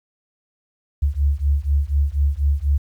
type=beating tone pair; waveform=sine; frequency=69.3 / 73.4 Hz; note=C#2 / D2; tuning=0 / 0 cents; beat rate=4.1 Hz; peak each=-19 dBFS; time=1.02-2.78 s; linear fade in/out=10 ms; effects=9-bit